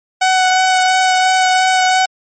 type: tone with vibrato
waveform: sawtooth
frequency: 746 Hz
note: F#5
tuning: 14 cents sharp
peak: -6 dBFS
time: 0.21-2.06 s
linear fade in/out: 10 ms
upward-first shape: sine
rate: 2.9 Hz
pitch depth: 10 cents each way
effects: MP3 32 kbps